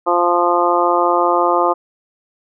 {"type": "harmonic tone", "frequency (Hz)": 174.61, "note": "F3", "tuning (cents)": 0, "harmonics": [2, 3, 4, 5, 6, 7], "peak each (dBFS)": [-19, -19, -19, -19, -19, -19], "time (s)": [0.06, 1.74], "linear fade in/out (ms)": 20, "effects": []}